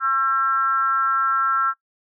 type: tone with frequency modulation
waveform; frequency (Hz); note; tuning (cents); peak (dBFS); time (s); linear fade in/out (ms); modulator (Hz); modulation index
sine; 1344; E6; +33; -17; 0-1.74; 50; 260; 0.56
effects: noise-tail reverb RT60 0.1 s tail -17 dB re dry